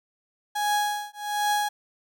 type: tone with tremolo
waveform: 35% pulse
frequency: 830.6 Hz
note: G#5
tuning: in tune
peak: -19 dBFS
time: 0.55-1.69 s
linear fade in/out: 10 ms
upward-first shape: triangle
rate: 1.3 Hz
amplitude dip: 100%
effects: none